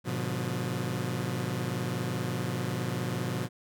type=chord; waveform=sawtooth; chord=G# diminished seventh; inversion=none; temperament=just; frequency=103.83 / 124.59 / 149.51 / 179.41 Hz; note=G#2 / B2 / D3 / F3; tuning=0 / +16 / +31 / +47 cents; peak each=-34 / -29 / -34 / -31 dBFS; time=0.04-3.49 s; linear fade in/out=50 ms; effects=none

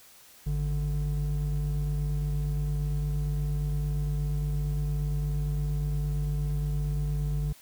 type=tone pair together; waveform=triangle; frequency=51.82 / 146.83 Hz; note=G#1 / D3; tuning=-3 / 0 cents; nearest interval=octave + tritone; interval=1803 cents; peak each=-26 dBFS; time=0.46-7.53 s; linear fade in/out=10 ms; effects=tanh soft clip ceiling -19 dBFS + white hiss -54 dBFS RMS until 7.61 s

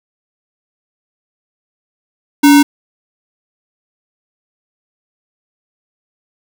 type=tone with sample-and-hold; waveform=sine; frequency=286.5 Hz; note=D4; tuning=43 cents flat; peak=-3 dBFS; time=2.43-2.63 s; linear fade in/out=10 ms; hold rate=1225 Hz; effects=none

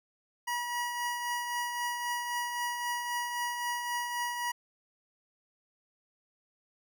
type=tone with tremolo; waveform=25% pulse; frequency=964 Hz; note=B5; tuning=42 cents flat; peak=-26 dBFS; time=0.47-4.52 s; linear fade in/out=10 ms; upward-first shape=triangle; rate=3.8 Hz; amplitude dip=45%; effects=none

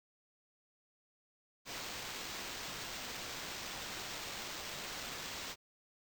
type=noise with sample-and-hold; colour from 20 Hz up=blue; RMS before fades=-44 dBFS; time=1.65-5.56 s; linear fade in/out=50 ms; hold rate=11025 Hz; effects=none

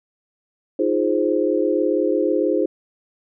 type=chord; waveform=sine; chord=F minor seventh; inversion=third; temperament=equal; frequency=311.1 / 349.2 / 415.3 / 523.3 Hz; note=Eb4 / F4 / Ab4 / C5; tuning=0 / 0 / 0 / 0 cents; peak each=-22 dBFS; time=0.79-2.66 s; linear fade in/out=5 ms; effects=none

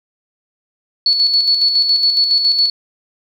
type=tone with tremolo; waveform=sine; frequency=4418 Hz; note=C#8; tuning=7 cents flat; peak=-9 dBFS; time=1.06-2.7 s; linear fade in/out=2 ms; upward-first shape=square; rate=7.2 Hz; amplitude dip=45%; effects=8-bit

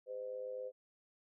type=tone with amplitude modulation; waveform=sine; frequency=512 Hz; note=C5; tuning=38 cents flat; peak=-37 dBFS; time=0.06-0.72 s; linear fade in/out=50 ms; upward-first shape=sine; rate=108 Hz; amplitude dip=70%; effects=none

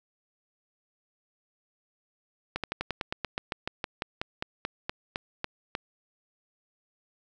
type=slowing click train; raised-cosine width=0.3 ms; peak=-14 dBFS; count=20; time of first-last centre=2.56-5.751 s; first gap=77 ms; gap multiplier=1.08; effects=none

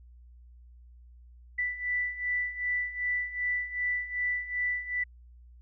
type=beating tone pair; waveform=sine; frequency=1975.5 / 1978.1 Hz; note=B6 / B6; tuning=0 / +2 cents; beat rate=2.6 Hz; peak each=-34 / -30 dBFS; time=1.58-5.04 s; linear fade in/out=10 ms; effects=added 60 Hz sine -50 dBFS peak until 5.61 s

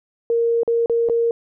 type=tone with dropouts; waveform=sine; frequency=465.3 Hz; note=A#4; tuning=3 cents flat; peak=-15 dBFS; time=0.3-1.31 s; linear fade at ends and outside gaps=1 ms; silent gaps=0.633-0.677 / 0.86-0.897 / 1.088-1.097 s; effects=none

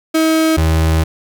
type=tone pair in turn; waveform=35% pulse; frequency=319.4 / 80.2 Hz; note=D#4 / E2; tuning=+45 / -47 cents; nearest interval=2 octaves; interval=2392 cents; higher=first; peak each=-9 dBFS; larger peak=neither; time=0.14-0.57 / 0.57-1.04 s; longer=second; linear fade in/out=10 ms; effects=none

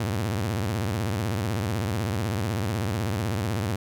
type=tone with vibrato; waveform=sawtooth; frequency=103.9 Hz; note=G#2; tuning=1 cent sharp; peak=-21 dBFS; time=0-3.76 s; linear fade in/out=5 ms; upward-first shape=sine; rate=16 Hz; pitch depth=260 cents each way; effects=none

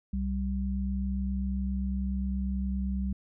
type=tone pair together; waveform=sine; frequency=64.9 / 194.48 Hz; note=C2 / G3; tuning=-13 / -13 cents; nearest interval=octave + perfect fifth; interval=1900 cents; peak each=-30 / -31 dBFS; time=0.13-3.13 s; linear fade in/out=5 ms; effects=none

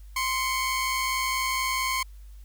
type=tone pair together; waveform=sawtooth; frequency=1046.3 / 2217 Hz; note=C6 / C#7; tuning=0 / 0 cents; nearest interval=octave + minor second; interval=1300 cents; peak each=-23 / -26 dBFS; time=0.16-2.03 s; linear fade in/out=5 ms; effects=added 50 Hz sine -42 dBFS peak until 2.44 s + white hiss -63 dBFS RMS until 2.44 s

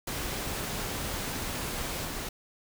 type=noise with level steps; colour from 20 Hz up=pink; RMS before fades=-34 / -36 dBFS; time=0.07-2.29 s; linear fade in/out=5 ms; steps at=2.04 s; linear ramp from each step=20 ms; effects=none

